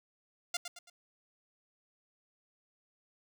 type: tone with echo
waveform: 5% pulse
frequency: 698.5 Hz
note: F5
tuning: in tune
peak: -20 dBFS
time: 0.54-0.57 s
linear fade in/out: 5 ms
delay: 110 ms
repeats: 3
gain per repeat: -8 dB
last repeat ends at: 0.9 s
effects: none